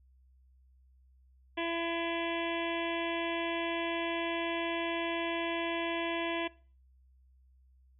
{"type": "harmonic tone", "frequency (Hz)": 335.9, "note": "E4", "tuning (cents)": 33, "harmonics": [1, 2, 3, 5, 6, 7, 8, 9, 10], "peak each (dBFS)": [-35, -38, -40, -42, -43, -43, -44, -45, -45], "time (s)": [1.57, 6.48], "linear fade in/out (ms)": 10, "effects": ["noise-tail reverb RT60 0.4 s tail -21 dB re dry", "added 64 Hz sine -60 dBFS peak until 7.99 s"]}